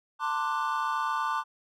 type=chord; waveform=triangle; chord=D dominant seventh; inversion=second; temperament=equal with one note detuned; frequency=893.8 / 1046.5 / 1174.7 / 1480 Hz; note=A5 / C6 / D6 / F#6; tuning=+27 / 0 / 0 / 0 cents; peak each=-30 / -31 / -29 / -34 dBFS; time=0.19-1.44 s; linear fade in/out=50 ms; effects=none